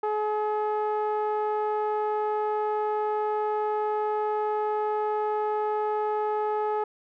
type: tone with low-pass filter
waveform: sawtooth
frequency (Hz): 424.7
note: G#4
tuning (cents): +39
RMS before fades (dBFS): -27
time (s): 0.03-6.84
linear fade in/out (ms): 5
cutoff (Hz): 1000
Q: 2.3
effects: none